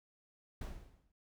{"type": "noise with exponential decay", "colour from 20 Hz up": "brown", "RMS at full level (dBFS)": -38, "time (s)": [0.61, 1.12], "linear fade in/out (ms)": 5, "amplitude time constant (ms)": 110, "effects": []}